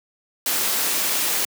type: noise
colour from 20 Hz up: white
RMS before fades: -22 dBFS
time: 0.46-1.45 s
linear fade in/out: 2 ms
effects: high-pass 200 Hz 12 dB/octave